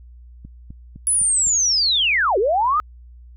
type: click train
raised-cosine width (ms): 5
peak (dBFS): -25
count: 5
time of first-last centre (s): 0.45-1.47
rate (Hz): 3.92
type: linear two-way sweep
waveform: sine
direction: down then up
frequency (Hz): 10380 to 361 to 1278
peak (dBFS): -15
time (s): 1.07-2.8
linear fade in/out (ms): 0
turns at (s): 2.38
effects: added 60 Hz sine -40 dBFS peak until 3.36 s